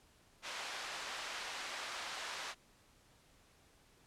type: band-pass noise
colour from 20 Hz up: pink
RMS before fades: -44 dBFS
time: 0.42-2.55 s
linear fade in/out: 50 ms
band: 860 to 5600 Hz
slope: 12 dB/octave
effects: pink hiss -67 dBFS RMS until 4.06 s + low-pass 11000 Hz 12 dB/octave